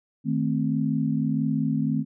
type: chord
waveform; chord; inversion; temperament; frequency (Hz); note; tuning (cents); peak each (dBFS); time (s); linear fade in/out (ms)
sine; A diminished; second; equal; 155.56 / 220 / 261.6; Eb3 / A3 / C4; 0 / 0 / 0; -26; 0.24-2.05; 50
effects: none